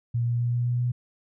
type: tone with pitch steps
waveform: sine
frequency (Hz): 118.5 / 119.32 / 120.15 / 120.99 / 121.83 / 122.68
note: A#2 / A#2 / B2 / B2 / B2 / B2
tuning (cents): +29 / +41 / -47 / -35 / -23 / -11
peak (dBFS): -22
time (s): 0.14-0.92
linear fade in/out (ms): 10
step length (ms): 130
effects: none